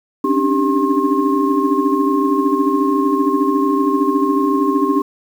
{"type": "tone cluster", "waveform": "sine", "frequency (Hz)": [271.3, 286.1, 299.6, 392.7, 1071], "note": ["C#4", "D4", "D4", "G4", "C6"], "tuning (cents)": [-37, -45, 35, 3, 40], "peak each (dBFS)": -19, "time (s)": [0.24, 5.02], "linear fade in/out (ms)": 5, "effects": ["tanh soft clip ceiling -1 dBFS", "7-bit"]}